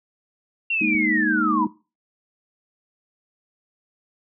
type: linear sweep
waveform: sine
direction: down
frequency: 2761 to 932.3 Hz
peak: -20 dBFS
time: 0.7-1.65 s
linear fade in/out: 5 ms
type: chord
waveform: sine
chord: Ab suspended second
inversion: none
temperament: just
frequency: 207.7 / 233.6 / 311.5 Hz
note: Ab3 / Bb3 / Eb4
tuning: 0 / +4 / +2 cents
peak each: -26 / -26 / -23 dBFS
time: 0.81-1.67 s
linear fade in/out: 5 ms
type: click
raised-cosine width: 3 ms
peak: -28 dBFS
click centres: 0.95 s
effects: noise-tail reverb RT60 0.3 s tail -18 dB re dry